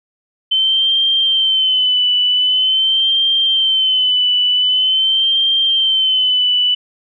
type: tone with vibrato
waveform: sine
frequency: 3071 Hz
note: G7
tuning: 36 cents flat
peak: -11 dBFS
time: 0.51-6.75 s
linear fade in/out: 10 ms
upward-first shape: sine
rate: 0.45 Hz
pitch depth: 55 cents each way
effects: none